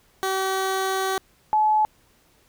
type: tone pair in turn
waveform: 15% pulse / sine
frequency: 382.1 / 857.8 Hz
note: G4 / A5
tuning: -44 / -44 cents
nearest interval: octave + major second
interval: 1400 cents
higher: second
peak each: -16 dBFS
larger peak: neither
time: 0.23-1.18 / 1.53-1.85 s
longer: first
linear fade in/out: 0 ms
effects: pink hiss -60 dBFS RMS until 2.48 s